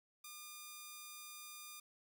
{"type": "tone", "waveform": "5% pulse", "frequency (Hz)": 1208, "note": "D6", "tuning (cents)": 48, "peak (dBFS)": -38, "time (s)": [0.24, 1.8], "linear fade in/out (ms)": 5, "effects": []}